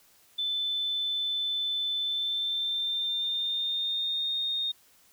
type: tone with pitch glide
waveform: sine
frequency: 3520 to 3686 Hz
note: A7 to A#7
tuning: 0 to -20 cents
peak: -27 dBFS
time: 0.38-4.72 s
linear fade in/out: 10 ms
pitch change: +80 cents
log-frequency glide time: 1.98-4.37 s
effects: white hiss -61 dBFS RMS until 5.12 s